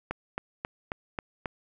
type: click train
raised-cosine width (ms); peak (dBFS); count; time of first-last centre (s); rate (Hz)
0.5; -16; 6; 0.11-1.458; 3.71
effects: none